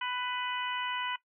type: harmonic tone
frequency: 497 Hz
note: B4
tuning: 11 cents sharp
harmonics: 2 / 3 / 4 / 5 / 6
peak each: -36 / -38 / -40 / -42 / -39 dBFS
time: 0.01-1.16 s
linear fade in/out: 5 ms
effects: noise-tail reverb RT60 0.1 s tail -17 dB re dry